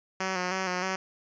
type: tone with vibrato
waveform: 5% pulse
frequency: 185 Hz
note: F#3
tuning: in tune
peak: -17 dBFS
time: 0.2-0.96 s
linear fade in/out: 5 ms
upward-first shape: square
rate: 3.2 Hz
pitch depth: 38 cents each way
effects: resampled to 16000 Hz